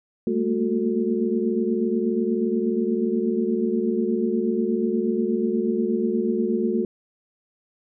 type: tone cluster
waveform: sine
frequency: 204.6 / 224.5 / 232.8 / 365.6 / 445.2 Hz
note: G#3 / A3 / A#3 / F#4 / A4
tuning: -26 / +35 / -2 / -21 / +20 cents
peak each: -30 / -24 / -31 / -24 / -29 dBFS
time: 0.27-6.85 s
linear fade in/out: 2 ms
effects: none